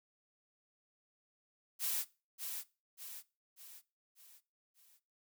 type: noise with echo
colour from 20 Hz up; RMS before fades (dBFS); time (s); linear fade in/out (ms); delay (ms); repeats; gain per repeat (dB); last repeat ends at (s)
blue; -36; 1.79-2.05; 50; 590; 5; -6; 5
effects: noise-tail reverb RT60 0.3 s tail -19 dB re dry

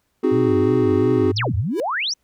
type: chord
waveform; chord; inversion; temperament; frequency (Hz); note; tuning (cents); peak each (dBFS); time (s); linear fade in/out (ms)
triangle; Ab dominant seventh; first; equal; 261.6 / 311.1 / 370 / 415.3; C4 / Eb4 / Gb4 / Ab4; 0 / 0 / 0 / 0; -19 / -20 / -17 / -19; 0.23-1.32; 10
type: tone with vibrato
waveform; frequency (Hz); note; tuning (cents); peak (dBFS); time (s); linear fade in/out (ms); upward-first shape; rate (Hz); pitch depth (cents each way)
sine; 110; A2; 0; -22; 0.31-1.62; 20; sine; 2.8; 230
type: exponential two-way sweep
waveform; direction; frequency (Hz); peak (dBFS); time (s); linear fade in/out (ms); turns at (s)
sine; down then up; 6230 to 72.4 to 6230; -20; 1.36-2.14; 10; 1.55
type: tone with exponential growth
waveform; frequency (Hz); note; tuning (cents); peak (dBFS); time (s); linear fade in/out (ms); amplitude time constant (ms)
square; 329.9; E4; +1; -24; 1.69-1.8; 0; 23
effects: pink hiss -69 dBFS RMS until 2.23 s

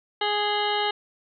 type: harmonic tone with a mistuned harmonic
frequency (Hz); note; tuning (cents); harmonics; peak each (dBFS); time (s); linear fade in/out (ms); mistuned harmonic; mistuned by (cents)
415.3; G#4; 0; 1 / 2 / 3 / 4 / 5 / 7 / 8 / 9 / 10; -29 / -26 / -34 / -34 / -33 / -31 / -34 / -34 / -39; 0.21-0.91; 5; 8; -79
effects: none

